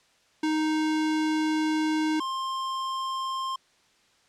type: tone pair in turn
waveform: square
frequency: 311.1 / 1057 Hz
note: D#4 / C6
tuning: 0 / +17 cents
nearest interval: octave + major sixth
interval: 2117 cents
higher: second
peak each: -24 / -29 dBFS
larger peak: first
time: 0.43-2.2 / 2.2-3.56 s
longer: first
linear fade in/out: 5 ms
effects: white hiss -63 dBFS RMS until 4.28 s + low-pass 6000 Hz 12 dB/octave